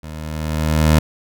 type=tone with level ramp; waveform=20% pulse; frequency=77.78 Hz; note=D#2; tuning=in tune; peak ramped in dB=-26 to -4 dBFS; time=0.03-0.99 s; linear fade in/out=5 ms; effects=none